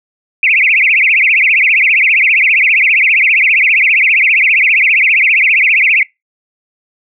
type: tone with vibrato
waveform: sine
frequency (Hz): 2348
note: D7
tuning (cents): -1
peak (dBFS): -6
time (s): 0.43-6.03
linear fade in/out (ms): 2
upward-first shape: triangle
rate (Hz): 15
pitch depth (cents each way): 290
effects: noise-tail reverb RT60 0.2 s tail -24 dB re dry